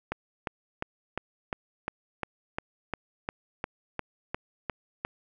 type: click train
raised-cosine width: 0.5 ms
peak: -15 dBFS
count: 15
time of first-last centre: 0.12-5.05 s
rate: 2.84 Hz
effects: none